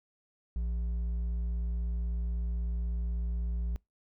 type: tone with hard clipping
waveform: sine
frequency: 58.1 Hz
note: A#1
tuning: 5 cents flat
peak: -31 dBFS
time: 0.56-3.76 s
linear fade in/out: 0 ms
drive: 4 dB
effects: noise-tail reverb RT60 0.2 s tail -26 dB re dry